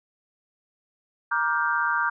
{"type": "chord", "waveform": "sine", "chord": "G minor seventh", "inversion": "first", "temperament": "just", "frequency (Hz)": [940.8, 1176, 1411.2, 1568], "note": ["Bb5", "D6", "F6", "G6"], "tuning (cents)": [16, 2, 18, 0], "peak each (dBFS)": [-28, -27, -27, -26], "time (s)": [1.31, 2.1], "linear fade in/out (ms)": 10, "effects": []}